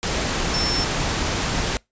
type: tone in noise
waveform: sine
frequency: 5370 Hz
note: E8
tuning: 31 cents sharp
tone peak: -22 dBFS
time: 0.54-0.84 s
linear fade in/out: 0 ms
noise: pink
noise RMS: -23 dBFS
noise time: 0.03-1.77 s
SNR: -2 dB
effects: noise-tail reverb RT60 0.2 s tail -25 dB re dry + resampled to 16000 Hz